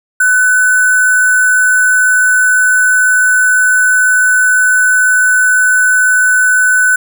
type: tone with sample-and-hold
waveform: sine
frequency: 1501 Hz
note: F#6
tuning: 24 cents sharp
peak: -6 dBFS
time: 0.2-6.96 s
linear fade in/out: 5 ms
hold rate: 8820 Hz
effects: none